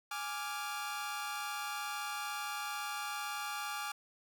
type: chord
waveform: sawtooth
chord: D diminished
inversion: second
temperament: equal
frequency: 830.6 / 1174.7 / 1396.9 Hz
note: Ab5 / D6 / F6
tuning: 0 / 0 / 0 cents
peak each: -38 / -38 / -39 dBFS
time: 0.11-3.92 s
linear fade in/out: 5 ms
effects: none